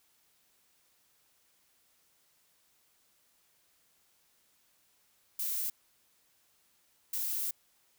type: noise bursts at uneven times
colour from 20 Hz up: violet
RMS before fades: -34 dBFS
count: 2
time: 5.39-5.7 / 7.13-7.51 s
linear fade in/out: 5 ms
effects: white hiss -70 dBFS RMS until 7.98 s